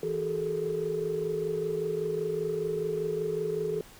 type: tone cluster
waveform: sine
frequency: 164.4 / 380.7 / 426.5 / 451.6 Hz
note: E3 / F#4 / G#4 / A4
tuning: -4 / +49 / +46 / +45 cents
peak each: -37 / -35 / -29 / -37 dBFS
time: 0.03-3.81 s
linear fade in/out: 2 ms
effects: tanh soft clip ceiling -19 dBFS + pink hiss -52 dBFS RMS until 3.99 s